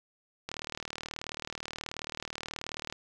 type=click train; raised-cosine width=0.2 ms; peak=-19 dBFS; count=95; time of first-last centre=0.49-2.925 s; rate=38.6 Hz; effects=none